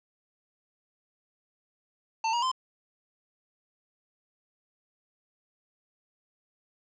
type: tone with pitch steps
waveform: square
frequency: 894 / 951 / 1035 Hz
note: A5 / A#5 / C6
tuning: +27 / +34 / -19 cents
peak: -26 dBFS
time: 2.24-2.516 s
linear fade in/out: 5 ms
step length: 92 ms
effects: resampled to 16000 Hz + 9-bit